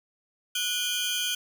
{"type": "tone cluster", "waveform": "sawtooth", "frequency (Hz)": [1463, 2435, 3095, 3297], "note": ["F#6", "D#7", "G7", "G#7"], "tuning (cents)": [-20, -38, -23, -13], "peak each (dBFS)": [-32, -33, -26, -29], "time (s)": [0.55, 1.35], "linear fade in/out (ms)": 5, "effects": []}